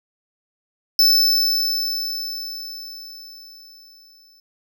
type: tone with exponential decay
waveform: square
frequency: 5274 Hz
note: E8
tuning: in tune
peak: -11 dBFS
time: 0.99-4.4 s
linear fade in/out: 2 ms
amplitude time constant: 740 ms
effects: none